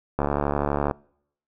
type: click train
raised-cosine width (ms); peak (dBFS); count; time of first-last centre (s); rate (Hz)
1; -9; 53; 0.19-0.911; 72.1
effects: noise-tail reverb RT60 0.7 s tail -26 dB re dry